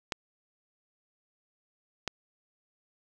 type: clicks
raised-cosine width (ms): 0.2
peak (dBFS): -13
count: 2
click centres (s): 0.122 / 2.077
effects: none